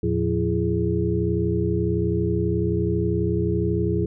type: tone cluster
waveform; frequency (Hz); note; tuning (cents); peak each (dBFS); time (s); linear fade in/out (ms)
sine; 83 / 115 / 176.3 / 337.5 / 415.9; E2 / A#2 / F3 / E4 / G#4; +12 / -23 / +17 / +41 / +2; -26; 0.03-4.06; 5
effects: none